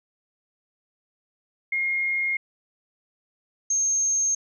sine tone pair in turn, 2139 / 6410 Hz, C7 / G8, +38 / +38 cents, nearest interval octave + perfect fifth, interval 1900 cents, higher second, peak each -22 / -20 dBFS, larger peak second, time 1.72-2.37 / 3.7-4.35 s, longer neither, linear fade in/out 5 ms, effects none

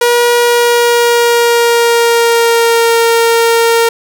sawtooth tone with pitch glide, 479.2 to 461.8 Hz, A#4 to A#4, +48 to -16 cents, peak -3 dBFS, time 0.01-3.89 s, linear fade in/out 5 ms, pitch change -64 cents, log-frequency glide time 0.36-2.97 s, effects none

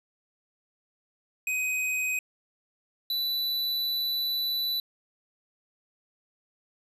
square tone pair in turn, 2513 / 3973 Hz, D#7 / B7, +17 / +10 cents, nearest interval minor sixth, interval 793 cents, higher second, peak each -27 / -27 dBFS, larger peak neither, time 1.47-2.19 / 3.1-4.8 s, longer second, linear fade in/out 2 ms, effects resampled to 32000 Hz + 10-bit

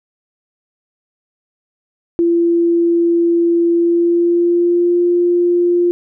sine tone with pitch glide, 340.2 to 349.8 Hz, F4 to F4, -45 to +3 cents, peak -10 dBFS, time 2.19-5.91 s, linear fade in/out 0 ms, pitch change +48 cents, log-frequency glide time 3.72-5 s, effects none

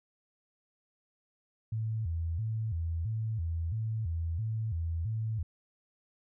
sine tone with vibrato, 95.8 Hz, G2, 39 cents flat, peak -30 dBFS, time 1.72-5.43 s, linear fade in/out 5 ms, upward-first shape square, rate 1.5 Hz, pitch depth 250 cents each way, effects none

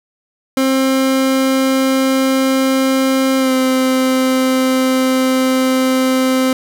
30% pulse tone with pitch glide, 265.2 to 259.9 Hz, C4 to C4, +23 to -11 cents, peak -9 dBFS, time 0.57-6.53 s, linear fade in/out 2 ms, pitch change -34 cents, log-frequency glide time 3.38-3.52 s, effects none

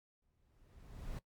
brown noise with exponential growth, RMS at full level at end -41 dBFS, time 0.22-1.19 s, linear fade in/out 5 ms, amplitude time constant 210 ms, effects noise-tail reverb RT60 0.1 s tail -18 dB re dry + MP3 96 kbps

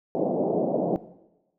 white band-pass noise, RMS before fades -25 dBFS, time 0.15-0.96 s, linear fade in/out 0 ms, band 150 to 690 Hz, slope 48 dB/octave, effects noise-tail reverb RT60 1.0 s tail -17 dB re dry

